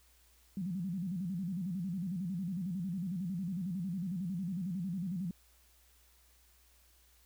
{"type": "tone with vibrato", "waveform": "sine", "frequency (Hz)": 181.7, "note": "F#3", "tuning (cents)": -31, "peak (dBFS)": -34, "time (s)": [0.57, 5.31], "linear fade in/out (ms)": 2, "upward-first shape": "square", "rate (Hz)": 11, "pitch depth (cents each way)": 130, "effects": ["added 60 Hz sine -66 dBFS peak until 7.25 s", "white hiss -67 dBFS RMS until 7.25 s"]}